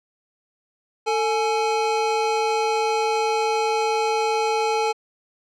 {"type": "tone pair together", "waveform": "square", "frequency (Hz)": [446.2, 842.3], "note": ["A4", "G#5"], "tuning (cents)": [24, 24], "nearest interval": "major seventh", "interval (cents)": 1100, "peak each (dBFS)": -23, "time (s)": [1.06, 4.93], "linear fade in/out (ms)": 20, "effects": ["low-pass 6000 Hz 12 dB/octave"]}